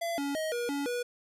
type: tone with pitch steps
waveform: square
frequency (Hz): 677 / 282.2 / 630 / 478.9 / 283.2 / 486.1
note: E5 / C#4 / D#5 / A#4 / C#4 / B4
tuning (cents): +46 / +31 / +21 / +47 / +37 / -28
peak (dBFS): -31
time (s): 0.01-1.03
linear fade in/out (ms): 10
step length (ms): 170
effects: resampled to 32000 Hz